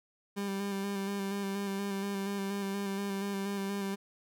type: tone with vibrato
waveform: 30% pulse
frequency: 198.1 Hz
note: G3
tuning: 18 cents sharp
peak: -30 dBFS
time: 0.36-3.96 s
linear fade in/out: 20 ms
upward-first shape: square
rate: 4.2 Hz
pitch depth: 21 cents each way
effects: none